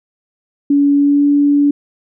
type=tone with pitch glide; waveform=sine; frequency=284.3 to 287.4 Hz; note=C#4 to D4; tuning=+44 to -37 cents; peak=-8 dBFS; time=0.7-1.71 s; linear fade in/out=5 ms; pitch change=+19 cents; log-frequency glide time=0.95-1.26 s; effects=none